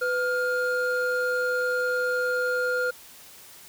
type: tone pair together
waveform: triangle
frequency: 500 / 1410.3 Hz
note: B4 / F6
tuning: +21 / +17 cents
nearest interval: octave + tritone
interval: 1796 cents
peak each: -24 dBFS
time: 0.01-2.91 s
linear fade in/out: 10 ms
effects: white hiss -48 dBFS RMS until 3.68 s